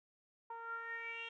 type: tone with low-pass filter sweep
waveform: 10% pulse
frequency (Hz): 460.6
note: A#4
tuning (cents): -21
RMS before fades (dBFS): -45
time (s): 0.5-1.29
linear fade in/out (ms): 5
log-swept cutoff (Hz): 1000 to 3100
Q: 8
effects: none